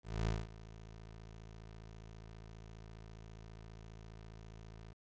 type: tone with ADSR envelope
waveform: 20% pulse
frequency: 54.8 Hz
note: A1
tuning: 6 cents flat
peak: -27 dBFS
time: 0.03-4.94 s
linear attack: 240 ms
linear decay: 200 ms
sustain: -19 dB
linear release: 23 ms
effects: resampled to 16000 Hz + 11-bit